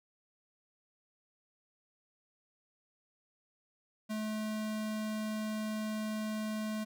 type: tone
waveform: square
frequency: 215.6 Hz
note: A3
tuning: 35 cents flat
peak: -35 dBFS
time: 4.09-6.85 s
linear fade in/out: 20 ms
effects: none